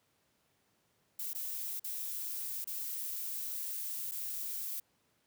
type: noise with dropouts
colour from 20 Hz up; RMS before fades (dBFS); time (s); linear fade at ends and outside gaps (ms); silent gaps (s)
violet; -39; 1.19-4.8; 5; 1.333-1.348 / 1.797-1.842 / 2.644-2.672 / 4.113-4.118
effects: pink hiss -74 dBFS RMS until 5.26 s + high-pass 100 Hz 12 dB/octave